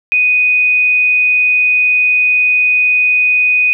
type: tone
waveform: sine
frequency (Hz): 2489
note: D#7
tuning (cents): 0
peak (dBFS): -8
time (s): 0.12-3.73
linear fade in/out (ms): 0
effects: none